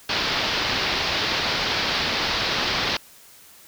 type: low-pass noise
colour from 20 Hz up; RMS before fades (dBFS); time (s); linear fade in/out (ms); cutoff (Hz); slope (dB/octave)
white; -24; 0.09-2.97; 5; 5000; 48
effects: white hiss -49 dBFS RMS until 3.67 s